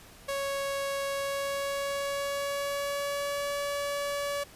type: tone with pitch glide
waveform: sawtooth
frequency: 554.4 to 570.6 Hz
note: C#5 to C#5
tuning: 0 to +50 cents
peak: -26 dBFS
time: 0.28-4.44 s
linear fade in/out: 10 ms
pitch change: +50 cents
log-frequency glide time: 1.06-3.54 s
effects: pink hiss -52 dBFS RMS until 4.55 s + resampled to 32000 Hz